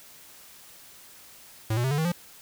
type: tone with pitch steps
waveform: square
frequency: 110 / 120.65 / 132.33 / 145.15 / 159.2 / 174.61 Hz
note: A2 / B2 / C3 / D3 / D#3 / F3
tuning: 0 / -40 / +20 / -20 / +40 / 0 cents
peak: -24 dBFS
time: 1.7-2.12 s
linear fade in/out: 5 ms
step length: 70 ms
effects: white hiss -50 dBFS RMS until 2.41 s